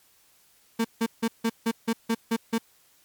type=tone bursts; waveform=35% pulse; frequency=227.6 Hz; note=A#3; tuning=41 cents flat; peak=-20 dBFS; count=9; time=0.79-2.583 s; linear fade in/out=10 ms; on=57 ms; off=160 ms; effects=white hiss -61 dBFS RMS until 3.04 s + MP3 96 kbps